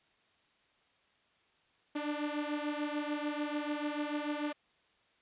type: beating tone pair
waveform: sawtooth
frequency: 293.5 / 300.3 Hz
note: D4 / D4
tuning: -1 / +39 cents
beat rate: 6.8 Hz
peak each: -32 / -34 dBFS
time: 1.95-4.53 s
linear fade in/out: 10 ms
effects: white hiss -70 dBFS RMS until 5.21 s + resampled to 8000 Hz